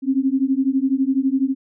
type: beating tone pair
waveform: sine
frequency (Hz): 261.6 / 273.6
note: C4 / C#4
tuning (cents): 0 / -23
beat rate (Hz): 12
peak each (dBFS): -19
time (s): 0.02-1.55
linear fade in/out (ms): 50
effects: none